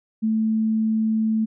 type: tone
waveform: sine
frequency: 220 Hz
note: A3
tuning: in tune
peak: -18 dBFS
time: 0.22-1.46 s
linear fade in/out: 20 ms
effects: none